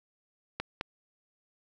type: clicks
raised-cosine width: 0.3 ms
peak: -16 dBFS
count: 2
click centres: 0.6 / 0.811 s
effects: none